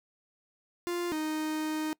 45% pulse tone pair in turn, 349.2 / 310.2 Hz, F4 / D#4, 0 / -5 cents, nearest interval major second, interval 205 cents, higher first, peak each -30 / -30 dBFS, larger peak neither, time 0.87-1.12 / 1.12-1.93 s, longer second, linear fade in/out 0 ms, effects noise-tail reverb RT60 0.1 s tail -24 dB re dry

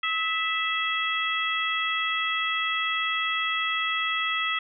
harmonic tone with a mistuned harmonic, 659.3 Hz, E5, in tune, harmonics 2 / 3 / 4 / 5, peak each -29 / -29 / -31 / -30 dBFS, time 0.03-4.59 s, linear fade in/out 5 ms, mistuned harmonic 2, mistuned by -36 cents, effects none

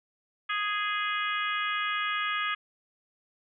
harmonic tone, 415 Hz, G#4, 1 cent flat, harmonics 3 / 4 / 5 / 6 / 7 / 8, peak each -31 / -33 / -35 / -37 / -38 / -39 dBFS, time 0.49-2.55 s, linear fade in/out 10 ms, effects none

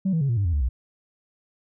sine tone with pitch steps, 191.1 / 162.56 / 138.29 / 117.64 / 100.07 / 85.13 / 72.41 / 61.6 Hz, G3 / E3 / C#3 / A#2 / G2 / F2 / D2 / B1, -44 / -24 / -4 / +16 / +36 / -44 / -24 / -4 cents, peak -18 dBFS, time 0.05-0.69 s, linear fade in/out 10 ms, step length 80 ms, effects tanh soft clip ceiling -17 dBFS

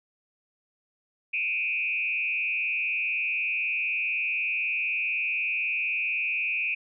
sine tone with frequency modulation, 2489 Hz, D#7, in tune, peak -25 dBFS, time 1.33-6.75 s, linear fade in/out 10 ms, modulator 151 Hz, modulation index 1, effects none

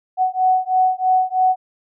sine beating tone pair, 743 / 746.1 Hz, F#5 / F#5, +7 / +14 cents, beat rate 3.1 Hz, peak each -17 dBFS, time 0.17-1.56 s, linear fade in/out 50 ms, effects none

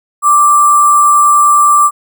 sine tone with sample-and-hold, 1174.7 Hz, D6, in tune, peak -4 dBFS, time 0.22-1.91 s, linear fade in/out 50 ms, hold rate 8820 Hz, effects none

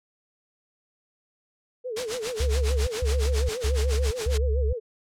sine tone with vibrato, 466.8 Hz, A#4, 2 cents sharp, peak -29 dBFS, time 1.84-4.8 s, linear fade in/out 20 ms, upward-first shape sine, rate 7 Hz, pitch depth 160 cents each way
white noise with tremolo, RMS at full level -29 dBFS, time 1.96-4.38 s, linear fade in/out 10 ms, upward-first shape sine, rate 7.2 Hz, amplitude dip 90%
sine tone bursts, 69.3 Hz, C#2, in tune, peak -21 dBFS, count 4, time 2.4-4.73 s, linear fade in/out 5 ms, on 470 ms, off 150 ms
effects low-pass 7000 Hz 12 dB/octave

